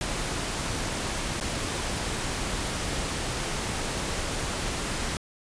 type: noise with dropouts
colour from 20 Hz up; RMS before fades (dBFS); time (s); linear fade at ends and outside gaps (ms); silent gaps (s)
pink; -30; 0.01-5.17; 1; 1.401-1.41
effects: resampled to 22050 Hz